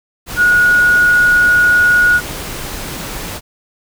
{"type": "tone in noise", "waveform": "sine", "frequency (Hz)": 1451, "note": "F#6", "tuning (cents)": -34, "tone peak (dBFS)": -7, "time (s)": [0.36, 2.21], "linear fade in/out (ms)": 50, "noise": "pink", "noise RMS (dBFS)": -25, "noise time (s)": [0.26, 3.41], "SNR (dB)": 15, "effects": []}